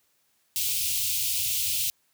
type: band-stop noise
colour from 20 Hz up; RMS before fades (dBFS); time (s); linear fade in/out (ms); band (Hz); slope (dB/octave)
white; -27; 0.56-1.9; 0; 120 to 2500; 48
effects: white hiss -69 dBFS RMS until 2.13 s + high-pass 60 Hz 12 dB/octave